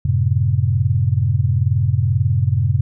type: chord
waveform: sine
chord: F# diminished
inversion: none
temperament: just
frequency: 92.5 / 111 / 133.2 Hz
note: F#2 / A2 / C3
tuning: 0 / +16 / +31 cents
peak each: -18 dBFS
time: 0.05-2.81 s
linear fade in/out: 5 ms
effects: none